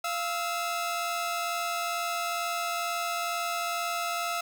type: tone pair together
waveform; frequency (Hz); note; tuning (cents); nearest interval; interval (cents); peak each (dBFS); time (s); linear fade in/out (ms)
sawtooth; 691.6 / 1301; F5 / E6; -17 / -23; major seventh; 1094; -28; 0.04-4.41; 5
effects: none